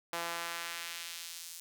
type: tone with high-pass filter sweep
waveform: sawtooth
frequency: 169.5 Hz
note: E3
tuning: 49 cents sharp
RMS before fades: -41 dBFS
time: 0.13-1.6 s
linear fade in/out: 0 ms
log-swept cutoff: 710 to 6500 Hz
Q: 0.86
effects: none